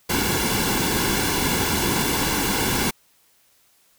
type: noise with comb filter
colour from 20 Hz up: pink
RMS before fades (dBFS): -22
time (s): 0.09-2.91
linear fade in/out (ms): 10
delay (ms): 1.6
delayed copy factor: -0.65
effects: white hiss -60 dBFS RMS until 3.98 s